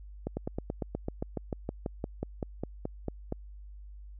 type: slowing click train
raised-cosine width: 2 ms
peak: -19 dBFS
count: 20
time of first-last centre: 0.27-3.324 s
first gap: 100 ms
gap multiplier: 1.05
effects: added 50 Hz sine -44 dBFS peak until 4.19 s

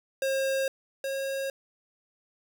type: tone pair in turn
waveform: square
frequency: 537 / 542.6 Hz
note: C5 / C#5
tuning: +45 / -37 cents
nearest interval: unison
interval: 18 cents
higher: second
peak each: -26 / -30 dBFS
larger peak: first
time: 0.22-0.68 / 1.04-1.5 s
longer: neither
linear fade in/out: 2 ms
effects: none

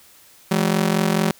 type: ring-modulated tone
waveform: sawtooth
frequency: 190 Hz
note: F#3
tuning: 46 cents sharp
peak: -10 dBFS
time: 0.51-1.31 s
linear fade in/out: 2 ms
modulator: 22.3 Hz
effects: white hiss -50 dBFS RMS until 1.39 s

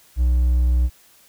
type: tone with hard clipping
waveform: triangle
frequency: 61.74 Hz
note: B1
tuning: in tune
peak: -15 dBFS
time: 0.16-0.9 s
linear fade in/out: 50 ms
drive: 5 dB
effects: white hiss -53 dBFS RMS until 1.28 s

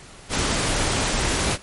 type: noise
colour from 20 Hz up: pink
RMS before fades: -22 dBFS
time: 0.29-1.58 s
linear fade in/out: 50 ms
effects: pink hiss -44 dBFS RMS until 1.62 s + MP3 48 kbps

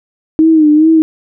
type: tone with vibrato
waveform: sine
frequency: 311.1 Hz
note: D#4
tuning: in tune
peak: -4 dBFS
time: 0.39-1.02 s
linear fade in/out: 0 ms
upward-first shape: sine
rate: 2.4 Hz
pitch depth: 69 cents each way
effects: none

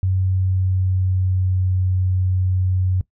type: tone with pitch glide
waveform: sine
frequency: 93.8 to 92.56 Hz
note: F#2 to F#2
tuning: +24 to +1 cents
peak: -16 dBFS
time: 0.03-3.01 s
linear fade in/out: 0 ms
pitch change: -23 cents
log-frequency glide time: 0.18-1.78 s
effects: noise-tail reverb RT60 0.1 s tail -18 dB re dry

